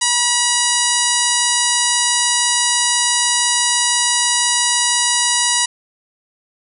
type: harmonic tone with a mistuned harmonic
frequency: 966 Hz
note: B5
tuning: 39 cents flat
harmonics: 1 / 2 / 3 / 4 / 5 / 6 / 7 / 8 / 9 / 10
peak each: -23 / -23 / -23 / -23 / -23 / -23 / -23 / -23 / -23 / -23 dBFS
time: 0.01-5.66 s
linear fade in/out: 10 ms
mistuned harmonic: 9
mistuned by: +29 cents
effects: none